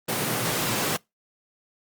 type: high-pass noise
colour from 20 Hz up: pink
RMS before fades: -26 dBFS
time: 0.08-0.97 s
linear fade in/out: 10 ms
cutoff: 110 Hz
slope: 96 dB/octave
effects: noise-tail reverb RT60 0.2 s tail -25 dB re dry + Opus 24 kbps